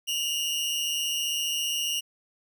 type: tone pair together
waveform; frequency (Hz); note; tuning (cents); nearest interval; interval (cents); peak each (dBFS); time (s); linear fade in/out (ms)
sawtooth; 2817 / 2972; F7 / F#7; +14 / +7; minor second; 93; -24 / -30; 0.07-2.01; 20
effects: none